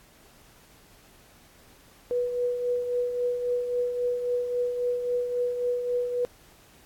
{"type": "tone with tremolo", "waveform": "sine", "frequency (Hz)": 489.4, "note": "B4", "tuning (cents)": -16, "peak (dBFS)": -22, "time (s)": [2.11, 6.25], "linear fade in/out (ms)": 0, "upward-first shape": "triangle", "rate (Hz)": 3.7, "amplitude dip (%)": 55, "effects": ["pink hiss -56 dBFS RMS until 6.85 s", "AAC 64 kbps"]}